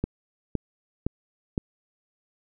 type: click train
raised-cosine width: 3 ms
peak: -12 dBFS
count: 4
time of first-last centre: 0.04-1.578 s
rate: 1.95 Hz
effects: none